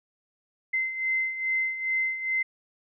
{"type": "beating tone pair", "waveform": "sine", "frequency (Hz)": [2066, 2068.4], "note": ["C7", "C7"], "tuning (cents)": [-22, -20], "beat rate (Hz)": 2.4, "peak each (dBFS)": [-32, -26], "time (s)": [0.73, 2.43], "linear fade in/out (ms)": 10, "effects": []}